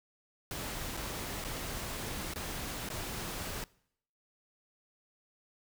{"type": "noise with dropouts", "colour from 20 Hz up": "pink", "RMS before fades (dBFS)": -39, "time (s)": [0.51, 3.64], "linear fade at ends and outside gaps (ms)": 1, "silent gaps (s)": [[0.969, 0.973], [1.441, 1.447], [2.337, 2.359], [2.889, 2.901]], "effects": ["noise-tail reverb RT60 0.7 s tail -23 dB re dry"]}